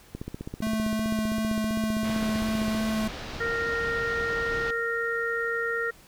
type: click train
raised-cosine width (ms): 3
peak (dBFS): -21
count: 41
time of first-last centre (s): 0.15-2.747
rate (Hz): 15.4
type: tone with vibrato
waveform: square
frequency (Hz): 218.4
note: A3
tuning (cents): -13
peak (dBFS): -26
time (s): 0.62-3.08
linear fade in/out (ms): 5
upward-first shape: sine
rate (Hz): 2.8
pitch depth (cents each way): 9
type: low-pass noise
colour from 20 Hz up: pink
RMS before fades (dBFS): -37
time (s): 2.04-4.71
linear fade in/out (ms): 5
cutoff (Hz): 5200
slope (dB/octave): 24
type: harmonic tone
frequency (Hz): 463.8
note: A#4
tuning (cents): -9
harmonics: 1 / 3 / 4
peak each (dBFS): -30 / -30 / -30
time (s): 3.4-5.91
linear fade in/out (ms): 10
effects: pink hiss -54 dBFS RMS until 6.07 s